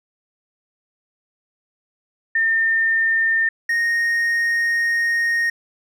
sine / triangle tone pair in turn, 1810 / 1858.7 Hz, A6 / A#6, +48 / -6 cents, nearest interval unison, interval 46 cents, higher second, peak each -15 dBFS, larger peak neither, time 2.35-3.49 / 3.69-5.5 s, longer second, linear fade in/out 5 ms, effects none

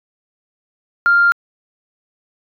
sine tone, 1396.9 Hz, F6, in tune, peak -8 dBFS, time 1.06-1.32 s, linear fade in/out 0 ms, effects tanh soft clip ceiling -4 dBFS

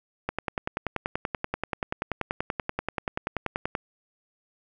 click train, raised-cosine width 0.5 ms, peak -12 dBFS, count 37, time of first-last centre 0.29-3.752 s, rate 10.4 Hz, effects none

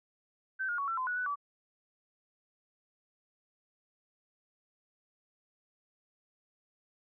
sine tone with pitch steps, 1543 / 1426 / 1119 / 1346 / 1026 / 1468 / 1490 / 1150 Hz, G6 / F6 / C#6 / E6 / C6 / F#6 / F#6 / D6, -28 / +36 / +16 / +36 / -34 / -14 / +12 / -37 cents, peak -31 dBFS, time 0.59-1.358 s, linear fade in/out 20 ms, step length 96 ms, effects none

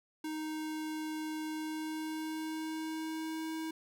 square tone with pitch glide, 311.4 to 319.6 Hz, D#4 to D#4, +2 to +47 cents, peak -37 dBFS, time 0.24-3.71 s, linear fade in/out 5 ms, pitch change +45 cents, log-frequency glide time 1.51-3.54 s, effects none

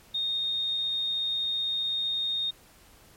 sine tone, 3692 Hz, A#7, 17 cents flat, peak -26 dBFS, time 0.14-2.51 s, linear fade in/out 10 ms, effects pink hiss -56 dBFS RMS until 3.16 s + MP3 64 kbps

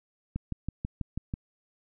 click train, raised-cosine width 5 ms, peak -19 dBFS, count 7, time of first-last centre 0.36-1.339 s, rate 6.13 Hz, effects none

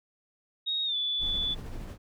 sine tone with pitch glide, 3756 to 3464 Hz, A#7 to A7, +12 to -28 cents, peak -27 dBFS, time 0.66-1.55 s, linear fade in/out 20 ms, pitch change -140 cents, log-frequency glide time 0.85-0.96 s
brown noise with tremolo, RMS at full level -36 dBFS, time 1.19-1.98 s, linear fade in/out 50 ms, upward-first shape sine, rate 13 Hz, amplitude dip 30%
effects none

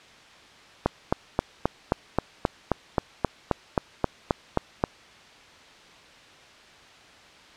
click train, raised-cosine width 1 ms, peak -6 dBFS, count 16, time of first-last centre 0.86-4.839 s, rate 3.77 Hz, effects white hiss -50 dBFS RMS until 7.56 s + low-pass 4000 Hz 12 dB/octave

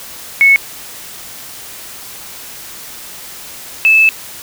sine tone pair in turn, 2203 / 2620 Hz, C#7 / E7, -11 / -11 cents, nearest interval minor third, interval 300 cents, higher second, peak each -4 / -5 dBFS, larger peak first, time 0.41-0.56 / 3.85-4.09 s, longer second, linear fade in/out 0 ms, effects white hiss -31 dBFS RMS until 4.42 s

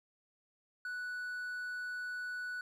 triangle tone, 1480 Hz, F#6, in tune, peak -36 dBFS, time 0.85-2.61 s, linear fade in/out 2 ms, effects none

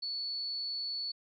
sine tone, 4435 Hz, C#8, in tune, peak -34 dBFS, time 0.02-1.12 s, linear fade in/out 10 ms, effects none

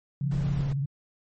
sine tone, 172.1 Hz, F3, 25 cents flat, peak -32 dBFS, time 0.21-0.61 s, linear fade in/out 0 ms
sine tone with vibrato, 138.7 Hz, C#3, 1 cent sharp, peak -25 dBFS, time 0.21-0.86 s, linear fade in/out 10 ms, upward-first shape square, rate 18 Hz, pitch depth 71 cents each way
brown noise, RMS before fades -35 dBFS, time 0.31-0.73 s, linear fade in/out 5 ms
effects MP3 32 kbps

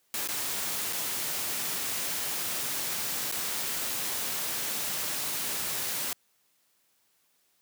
white noise with dropouts, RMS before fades -32 dBFS, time 0.14-6.13 s, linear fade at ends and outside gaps 1 ms, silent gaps 0.275-0.287 / 0.927-0.931 / 3.315-3.323 s, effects white hiss -70 dBFS RMS until 7.61 s + high-pass 100 Hz 12 dB/octave

